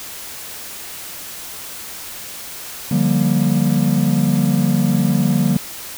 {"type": "chord", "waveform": "triangle", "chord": "G minor seventh", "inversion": "second", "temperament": "just", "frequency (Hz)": [147, 176.4, 196, 235.2], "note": ["D3", "F3", "G3", "Bb3"], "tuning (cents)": [2, 18, 0, 16], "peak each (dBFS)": -17, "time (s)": [2.91, 5.57], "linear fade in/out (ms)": 5, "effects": ["white hiss -32 dBFS RMS until 5.97 s"]}